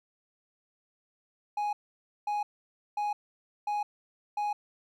triangle tone bursts, 830.6 Hz, G#5, in tune, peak -26 dBFS, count 5, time 1.57-4.53 s, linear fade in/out 5 ms, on 160 ms, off 540 ms, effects none

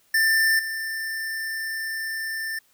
square tone with level steps, 1785 Hz, A6, 24 cents sharp, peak -18 / -28 dBFS, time 0.14-2.59 s, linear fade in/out 5 ms, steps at 0.59 s, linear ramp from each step 2 ms, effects white hiss -62 dBFS RMS until 2.73 s

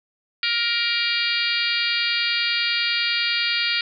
harmonic tone, 470 Hz, A#4, 14 cents sharp, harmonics 3 / 4 / 5 / 6 / 7 / 8 / 9 / 10, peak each -29 / -29 / -25 / -28 / -30 / -29 / -29 / -28 dBFS, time 0.43-3.81 s, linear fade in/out 2 ms, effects none

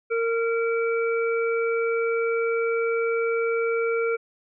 harmonic tone, 460 Hz, A#4, 23 cents flat, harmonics 1 / 3 / 5, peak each -22 / -30 / -32 dBFS, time 0.1-4.17 s, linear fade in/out 20 ms, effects none

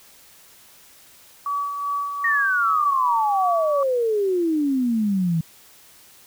sine tone with tremolo, 1141 Hz, C#6, 50 cents sharp, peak -21 dBFS, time 1.46-3.83 s, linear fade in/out 2 ms, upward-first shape sine, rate 2.6 Hz, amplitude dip 45%
sine exponential sweep, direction down, 1880 to 158.7 Hz, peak -18 dBFS, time 2.24-5.41 s, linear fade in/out 5 ms
effects white hiss -50 dBFS RMS until 6.26 s

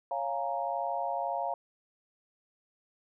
sine chord, Bb minor seventh, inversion first, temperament equal, 554.4 / 698.5 / 830.6 / 932.3 Hz, Db5 / F5 / Ab5 / Bb5, 0 / 0 / 0 / 0 cents, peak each -37 / -33 / -37 / -36 dBFS, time 0.11-1.54 s, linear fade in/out 2 ms, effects none

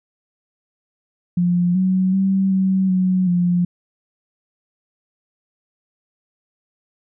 sine tone with pitch steps, 176.1 / 186.8 / 192.6 / 189.9 / 185 / 176.3 Hz, F3 / F#3 / G3 / F#3 / F#3 / F3, +15 / +17 / -30 / +45 / 0 / +17 cents, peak -14 dBFS, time 1.37-3.65 s, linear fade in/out 5 ms, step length 380 ms, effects none

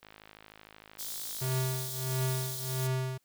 click train, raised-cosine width 0.3 ms, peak -33 dBFS, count 83, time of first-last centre 0.03-1.574 s, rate 53.1 Hz
white high-pass noise, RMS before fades -39 dBFS, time 0.98-2.88 s, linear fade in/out 20 ms, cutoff 3200 Hz, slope 96 dB/octave
square tone with tremolo, 130 Hz, C3, 11 cents flat, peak -28 dBFS, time 1.41-3.18 s, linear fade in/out 10 ms, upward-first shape triangle, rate 1.5 Hz, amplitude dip 85%
effects white hiss -74 dBFS RMS until 3.24 s

